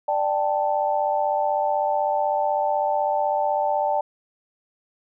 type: chord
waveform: sine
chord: D suspended fourth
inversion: none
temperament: equal with one note detuned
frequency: 591.8 / 784 / 880 Hz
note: D5 / G5 / A5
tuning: +13 / 0 / 0 cents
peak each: -24 dBFS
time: 0.08-4.01 s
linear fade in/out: 5 ms
effects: none